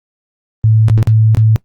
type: tone with dropouts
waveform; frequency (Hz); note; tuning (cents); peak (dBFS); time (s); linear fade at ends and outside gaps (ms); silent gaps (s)
sine; 110; A2; 0; -6; 0.64-1.56; 0; 0.884-0.898 / 1.028-1.073 / 1.348-1.371
effects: noise-tail reverb RT60 0.1 s tail -19 dB re dry + Opus 32 kbps